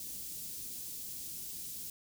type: band-stop noise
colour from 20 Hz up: white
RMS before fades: -43 dBFS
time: 0-1.9 s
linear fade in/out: 2 ms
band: 270 to 5300 Hz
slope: 12 dB/octave
effects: none